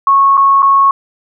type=tone with dropouts; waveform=sine; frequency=1100 Hz; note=C#6; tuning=14 cents flat; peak=-5 dBFS; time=0.07-0.91 s; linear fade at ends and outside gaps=2 ms; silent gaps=0.371-0.376 / 0.622-0.628 s; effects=none